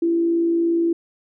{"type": "tone with frequency modulation", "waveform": "sine", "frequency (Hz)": 336.1, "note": "E4", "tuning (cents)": 34, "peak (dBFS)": -16, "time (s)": [0.02, 0.93], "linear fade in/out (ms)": 5, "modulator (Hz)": 57.1, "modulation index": 0.21, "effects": []}